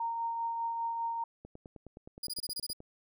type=tone with tremolo; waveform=sine; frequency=924 Hz; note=A#5; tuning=16 cents flat; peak=-30 dBFS; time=0-1.24 s; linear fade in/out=5 ms; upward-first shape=triangle; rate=5 Hz; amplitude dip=35%
type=click train; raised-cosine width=2 ms; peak=-34 dBFS; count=14; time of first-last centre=1.45-2.804 s; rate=9.6 Hz
type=tone bursts; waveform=sawtooth; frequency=4898 Hz; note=D#8; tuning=28 cents flat; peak=-32 dBFS; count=8; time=2.23-2.732 s; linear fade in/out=5 ms; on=40 ms; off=26 ms
effects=none